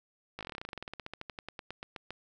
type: slowing click train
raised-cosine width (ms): 0.3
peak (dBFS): -24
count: 29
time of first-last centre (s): 0.39-2.106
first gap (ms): 18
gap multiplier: 1.08
effects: none